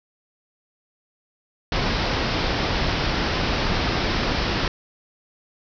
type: low-pass noise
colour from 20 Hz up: pink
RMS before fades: -23 dBFS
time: 1.72-4.68 s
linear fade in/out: 2 ms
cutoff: 5500 Hz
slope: 96 dB/octave
effects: none